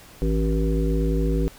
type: harmonic tone with a mistuned harmonic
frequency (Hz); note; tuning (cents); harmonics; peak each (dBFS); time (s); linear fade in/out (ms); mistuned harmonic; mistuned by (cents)
54.4; A1; -19; 1 / 3 / 5 / 7 / 9; -21 / -26 / -28 / -29 / -31; 0.22-1.48; 0; 9; -44
effects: pink hiss -47 dBFS RMS until 1.58 s